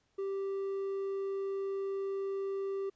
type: tone with hard clipping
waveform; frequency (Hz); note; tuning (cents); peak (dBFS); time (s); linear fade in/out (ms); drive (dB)
sine; 391.3; G4; -3; -34; 0.18-2.9; 10; 3
effects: pink hiss -75 dBFS RMS until 2.95 s + resampled to 16000 Hz